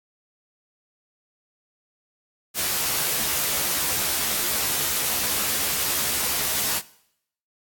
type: noise with comb filter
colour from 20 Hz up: white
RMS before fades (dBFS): -24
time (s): 2.54-6.82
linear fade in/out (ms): 50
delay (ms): 14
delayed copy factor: +0.9
effects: noise-tail reverb RT60 0.7 s tail -19 dB re dry + AAC 64 kbps